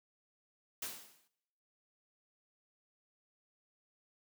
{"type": "noise with exponential decay", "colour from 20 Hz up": "white", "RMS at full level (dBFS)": -38, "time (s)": [0.82, 1.28], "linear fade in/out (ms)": 5, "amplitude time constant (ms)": 100, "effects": ["noise-tail reverb RT60 0.9 s tail -22 dB re dry", "high-pass 150 Hz 12 dB/octave"]}